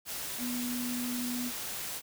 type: tone in noise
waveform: sine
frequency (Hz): 245.1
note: B3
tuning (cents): -13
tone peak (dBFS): -33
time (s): 0.38-1.52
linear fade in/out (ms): 50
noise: white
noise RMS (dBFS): -38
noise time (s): 0.05-2.02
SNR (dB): +2
effects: none